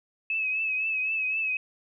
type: tone with vibrato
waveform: sine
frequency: 2579 Hz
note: E7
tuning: 39 cents flat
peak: -25 dBFS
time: 0.3-1.57 s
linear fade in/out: 2 ms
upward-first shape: triangle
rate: 3.9 Hz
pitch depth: 55 cents each way
effects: none